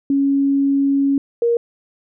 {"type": "tone pair in turn", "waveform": "sine", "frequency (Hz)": [277.2, 469.8], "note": ["C#4", "A#4"], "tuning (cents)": [0, 13], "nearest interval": "major sixth", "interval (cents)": 913, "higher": "second", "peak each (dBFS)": -13, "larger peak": "neither", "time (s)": [[0.1, 1.18], [1.42, 1.57]], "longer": "first", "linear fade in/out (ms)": 2, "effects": []}